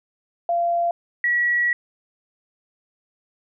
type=tone pair in turn; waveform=sine; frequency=688 / 1926.9 Hz; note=F5 / B6; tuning=-26 / -43 cents; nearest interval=octave + tritone; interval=1783 cents; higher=second; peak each=-18 / -17 dBFS; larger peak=second; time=0.49-0.91 / 1.24-1.73 s; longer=second; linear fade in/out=2 ms; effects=none